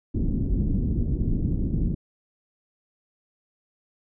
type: low-pass noise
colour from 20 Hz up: pink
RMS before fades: -24 dBFS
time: 0.14-1.95 s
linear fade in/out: 5 ms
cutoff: 280 Hz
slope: 24 dB/octave
effects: none